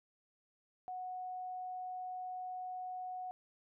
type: tone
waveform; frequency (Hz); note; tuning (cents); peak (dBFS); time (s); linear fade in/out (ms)
sine; 736; F#5; -9; -40; 0.88-3.31; 0
effects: none